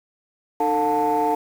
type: tone cluster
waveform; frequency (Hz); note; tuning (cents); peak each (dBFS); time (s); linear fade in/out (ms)
sine; 304.7 / 446.8 / 715 / 885; D#4 / A4 / F5 / A5; -36 / +27 / +41 / +10; -25 / -23 / -22 / -20; 0.6-1.35; 5
effects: tanh soft clip ceiling -12 dBFS + 7-bit